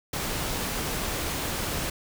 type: noise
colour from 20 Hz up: pink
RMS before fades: -30 dBFS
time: 0.13-1.9 s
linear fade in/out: 5 ms
effects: none